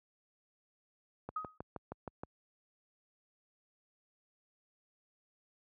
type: click train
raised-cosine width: 1 ms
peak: -27 dBFS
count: 7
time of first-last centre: 1.29-2.235 s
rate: 6.35 Hz
type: tone with exponential decay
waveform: sine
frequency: 1257 Hz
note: D#6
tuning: 17 cents sharp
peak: -32 dBFS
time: 1.36-1.58 s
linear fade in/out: 5 ms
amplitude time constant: 47 ms
effects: high-pass 60 Hz 12 dB/octave